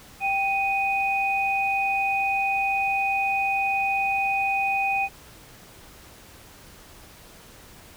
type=tone pair together; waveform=sine; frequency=784 / 2489 Hz; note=G5 / D#7; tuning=0 / 0 cents; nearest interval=octave + minor sixth; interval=2000 cents; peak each=-24 dBFS; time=0.2-5.09 s; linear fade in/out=50 ms; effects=pink hiss -48 dBFS RMS until 7.96 s